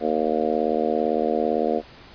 harmonic tone, 77.78 Hz, D#2, in tune, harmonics 3 / 4 / 5 / 6 / 7 / 8 / 9, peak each -28 / -29 / -28 / -25 / -27 / -31 / -27 dBFS, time 0-1.82 s, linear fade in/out 50 ms, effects pink hiss -46 dBFS RMS until 2.14 s + resampled to 11025 Hz

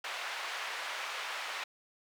white band-pass noise, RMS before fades -39 dBFS, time 0.04-1.64 s, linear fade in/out 5 ms, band 720 to 2500 Hz, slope 12 dB/octave, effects high-pass 400 Hz 12 dB/octave

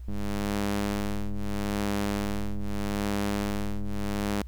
sawtooth ring-modulated tone, 101.6 Hz, G#2, 38 cents flat, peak -20 dBFS, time 0.08-4.42 s, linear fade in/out 5 ms, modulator 102 Hz, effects added 60 Hz sine -37 dBFS peak until 4.47 s + pink hiss -65 dBFS RMS until 4.47 s

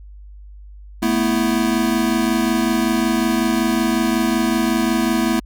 square chord, A suspended second, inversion none, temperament equal with one note detuned, 220 / 245.4 / 329.6 Hz, A3 / B3 / E4, 0 / -11 / 0 cents, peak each -21 dBFS, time 1.02-5.4 s, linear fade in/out 10 ms, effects added 50 Hz sine -36 dBFS peak until 5.45 s

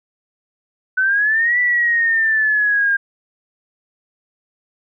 sine exponential two-way sweep, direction up then down, 1500 to 1975.5 to 1604 Hz, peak -13 dBFS, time 0.97-2.97 s, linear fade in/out 10 ms, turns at 1.59 s, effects none

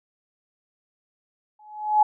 sine tone with exponential growth, 848 Hz, G#5, 36 cents sharp, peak -11 dBFS, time 1.59-2.03 s, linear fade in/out 5 ms, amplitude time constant 95 ms, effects none

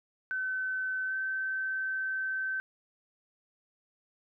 sine tone with pitch glide, 1523 to 1541.6 Hz, F#6 to G6, +50 to -29 cents, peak -30 dBFS, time 0.31-2.6 s, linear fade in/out 0 ms, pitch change +21 cents, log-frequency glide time 1.06-1.14 s, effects none

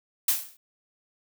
blue noise with exponential decay, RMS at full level -19 dBFS, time 0.28-0.57 s, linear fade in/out 5 ms, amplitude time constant 61 ms, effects none

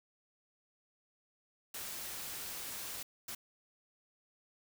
white noise bursts at uneven times, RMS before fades -43 dBFS, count 2, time 1.74-3.03 / 3.28-3.35 s, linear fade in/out 5 ms, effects none

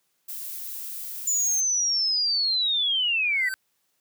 violet noise, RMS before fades -35 dBFS, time 0.28-1.61 s, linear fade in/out 10 ms
sine linear sweep, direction down, 7040 to 1918 Hz, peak -21 dBFS, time 1.27-3.49 s, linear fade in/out 5 ms
square tone with exponential growth, 1543 Hz, G6, 28 cents flat, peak -27 dBFS, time 3.23-3.54 s, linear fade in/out 0 ms, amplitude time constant 66 ms
effects white hiss -72 dBFS RMS until 4 s + high-pass 80 Hz 12 dB/octave

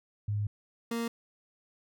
sine / 30% pulse tone pair in turn, 103.83 / 232.1 Hz, G#2 / A#3, 0 / -7 cents, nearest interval octave + major second, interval 1393 cents, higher second, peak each -28 dBFS, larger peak neither, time 0.28-0.47 / 0.91-1.08 s, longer first, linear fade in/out 5 ms, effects none

